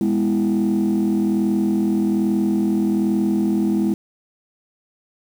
sine chord, E major, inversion first, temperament just, 206 / 247.2 / 329.6 Hz, G#3 / B3 / E4, -14 / +2 / 0 cents, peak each -17 / -22 / -19 dBFS, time 0.01-3.94 s, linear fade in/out 2 ms, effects tanh soft clip ceiling -12 dBFS + 7-bit

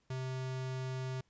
square tone, 130 Hz, C3, 11 cents flat, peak -37 dBFS, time 0.1-1.21 s, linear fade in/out 5 ms, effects pink hiss -75 dBFS RMS until 1.29 s + resampled to 16000 Hz

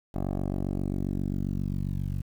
10% pulse tone with low-pass filter sweep, 47.5 Hz, F#1, 46 cents sharp, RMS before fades -30 dBFS, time 0.14-2.22 s, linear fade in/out 10 ms, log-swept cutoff 720 to 130 Hz, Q 1.2, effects 9-bit

